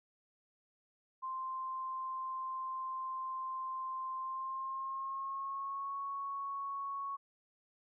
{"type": "tone with pitch glide", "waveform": "sine", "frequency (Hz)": [1046, 1108.2], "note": ["C6", "C#6"], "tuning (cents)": [-1, -1], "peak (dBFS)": -37, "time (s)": [1.22, 7.17], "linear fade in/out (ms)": 20, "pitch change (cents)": 100, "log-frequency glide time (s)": [4.17, 5.97], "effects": []}